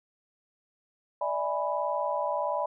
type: chord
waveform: sine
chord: E dominant seventh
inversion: third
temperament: equal with one note detuned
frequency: 587.3 / 648.3 / 830.6 / 987.8 Hz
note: D5 / E5 / G#5 / B5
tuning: 0 / -29 / 0 / 0 cents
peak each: -31 / -34 / -34 / -31 dBFS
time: 1.21-2.66 s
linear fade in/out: 5 ms
effects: none